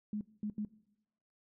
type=tone bursts at uneven times; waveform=sine; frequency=210 Hz; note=G#3; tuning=19 cents sharp; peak=-34 dBFS; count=3; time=0.13-0.21 / 0.43-0.5 / 0.58-0.65 s; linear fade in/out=2 ms; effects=noise-tail reverb RT60 0.9 s tail -21 dB re dry